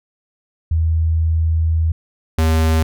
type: tone pair in turn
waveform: sine / square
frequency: 80.9 / 80.06 Hz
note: E2 / D#2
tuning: -32 / +50 cents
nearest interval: unison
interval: 18 cents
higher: first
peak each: -13 dBFS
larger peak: neither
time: 0.71-1.92 / 2.38-2.83 s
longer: first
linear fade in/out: 5 ms
effects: none

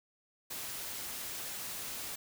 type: noise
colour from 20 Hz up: white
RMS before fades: -41 dBFS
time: 0.5-2.16 s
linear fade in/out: 10 ms
effects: none

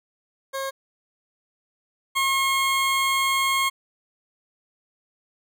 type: tone pair in turn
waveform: 20% pulse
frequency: 540 / 1080 Hz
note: C#5 / C#6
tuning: -45 / -45 cents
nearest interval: octave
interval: 1200 cents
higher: second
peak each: -22 / -15 dBFS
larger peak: second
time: 0.53-0.71 / 2.15-3.7 s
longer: second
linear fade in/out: 20 ms
effects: none

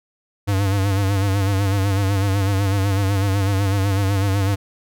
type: tone with vibrato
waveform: square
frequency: 98.3 Hz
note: G2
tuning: 5 cents sharp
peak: -17 dBFS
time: 0.47-4.56 s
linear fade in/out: 20 ms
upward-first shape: sine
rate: 8 Hz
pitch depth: 62 cents each way
effects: none

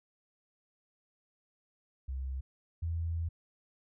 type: tone pair in turn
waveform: sine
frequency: 66 / 83.15 Hz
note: C2 / E2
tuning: +16 / +16 cents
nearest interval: major third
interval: 400 cents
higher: second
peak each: -34 / -31 dBFS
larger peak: second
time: 2.08-2.41 / 2.82-3.29 s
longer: second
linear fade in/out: 10 ms
effects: none

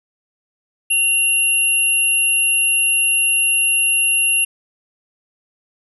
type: tone pair together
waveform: sine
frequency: 2768 / 11072 Hz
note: F7 / F9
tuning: -16 / -16 cents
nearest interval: 2 octaves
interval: 2400 cents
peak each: -16 dBFS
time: 0.9-4.45 s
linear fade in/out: 10 ms
effects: none

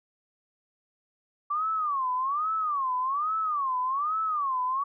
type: tone with vibrato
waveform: sine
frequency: 1146 Hz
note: D6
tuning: 43 cents flat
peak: -25 dBFS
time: 1.5-4.84 s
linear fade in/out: 10 ms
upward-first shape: sine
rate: 1.2 Hz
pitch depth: 230 cents each way
effects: none

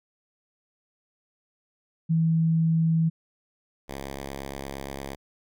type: tone pair in turn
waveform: sine / 5% pulse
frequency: 162.8 / 68.65 Hz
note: E3 / C#2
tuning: -21 / -16 cents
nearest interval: octave + minor third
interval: 1495 cents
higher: first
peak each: -19 / -23 dBFS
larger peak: first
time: 2.09-3.1 / 3.88-5.16 s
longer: second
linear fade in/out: 20 ms
effects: none

